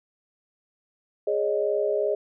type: chord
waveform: sine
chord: Ab suspended fourth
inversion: none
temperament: equal with one note detuned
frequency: 415.3 / 554.4 / 616.9 Hz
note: Ab4 / Db5 / Eb5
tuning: 0 / 0 / -15 cents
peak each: -25 / -28 / -26 dBFS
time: 1.27-2.15 s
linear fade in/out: 5 ms
effects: none